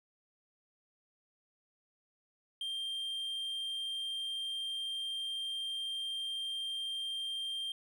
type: tone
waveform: triangle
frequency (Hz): 3178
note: G7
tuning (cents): +23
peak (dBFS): -34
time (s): 2.61-7.72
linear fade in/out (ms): 2
effects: none